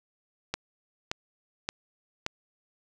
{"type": "click train", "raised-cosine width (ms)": 0.2, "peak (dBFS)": -12, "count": 4, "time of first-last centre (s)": [0.54, 2.264], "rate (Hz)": 1.74, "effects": []}